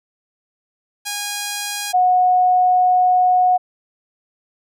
5% pulse / sine tone pair in turn, 820 / 730.5 Hz, G#5 / F#5, -22 / -22 cents, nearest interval major second, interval 200 cents, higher first, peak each -11 dBFS, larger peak neither, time 1.05-1.93 / 1.93-3.58 s, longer second, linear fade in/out 20 ms, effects none

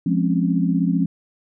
sine chord, Db major seventh, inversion first, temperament equal, 174.61 / 207.7 / 261.6 / 277.2 Hz, F3 / Ab3 / C4 / Db4, 0 / 0 / 0 / 0 cents, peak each -19 / -24 / -23 / -24 dBFS, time 0.06-1.06 s, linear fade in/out 5 ms, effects none

